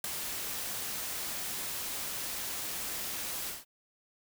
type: noise with ADSR envelope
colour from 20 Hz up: white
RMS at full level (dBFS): -31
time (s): 0.04-3.65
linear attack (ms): 3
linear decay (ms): 6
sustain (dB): -6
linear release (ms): 180
effects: none